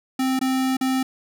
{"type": "tone with dropouts", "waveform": "square", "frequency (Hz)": 261.6, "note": "C4", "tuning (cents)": 0, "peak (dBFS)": -20, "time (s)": [0.19, 1.03], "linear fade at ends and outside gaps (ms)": 5, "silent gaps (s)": [[0.392, 0.412], [0.769, 0.81]], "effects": []}